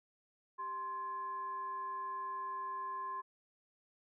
sine tone with frequency modulation, 1046.5 Hz, C6, in tune, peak -38 dBFS, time 0.58-3.22 s, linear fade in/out 20 ms, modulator 656 Hz, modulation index 0.28, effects none

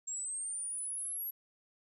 sine linear sweep, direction up, 7450 to 11670 Hz, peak -36 dBFS, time 0.07-1.31 s, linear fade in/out 10 ms, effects none

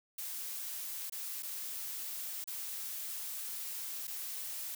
blue noise with dropouts, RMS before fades -41 dBFS, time 0.18-4.75 s, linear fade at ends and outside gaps 5 ms, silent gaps 1.098-1.122 / 1.425-1.43 / 2.442-2.474 / 4.072-4.077 s, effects none

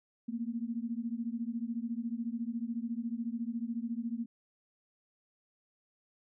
sine beating tone pair, 226.8 / 240.8 Hz, A#3 / B3, -47 / -44 cents, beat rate 14 Hz, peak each -36 / -37 dBFS, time 0.28-4.26 s, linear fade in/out 10 ms, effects none

